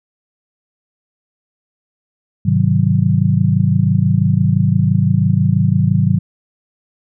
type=chord; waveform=sine; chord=Ab dominant seventh; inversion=none; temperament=just; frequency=103.83 / 129.78 / 155.74 / 186.89 Hz; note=Ab2 / C3 / Eb3 / Gb3; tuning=0 / -14 / +2 / +18 cents; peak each=-16 dBFS; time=2.45-6.19 s; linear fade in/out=10 ms; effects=none